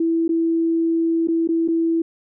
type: tone with dropouts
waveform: sine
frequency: 330 Hz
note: E4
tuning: 2 cents sharp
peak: -16 dBFS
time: 0-2.02 s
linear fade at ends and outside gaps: 5 ms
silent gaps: 0.28-0.291 / 1.274-1.284 / 1.475-1.488 / 1.678-1.684 s
effects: none